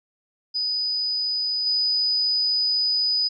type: tone with level steps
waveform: sine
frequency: 4978 Hz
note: D#8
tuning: in tune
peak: -22 / -19 dBFS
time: 0.54-3.29 s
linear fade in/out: 20 ms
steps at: 1.66 s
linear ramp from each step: 5 ms
effects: none